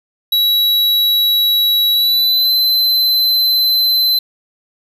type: tone with pitch glide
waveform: square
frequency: 3900 to 4059 Hz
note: B7 to B7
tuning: -23 to +47 cents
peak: -11 dBFS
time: 0.32-4.19 s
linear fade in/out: 5 ms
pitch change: +70 cents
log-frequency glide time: 1.92-2.51 s
effects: none